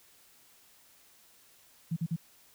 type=tone bursts; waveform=sine; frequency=164.81 Hz; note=E3; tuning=in tune; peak=-28 dBFS; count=3; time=1.91-2.163 s; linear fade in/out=10 ms; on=55 ms; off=44 ms; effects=white hiss -61 dBFS RMS until 2.54 s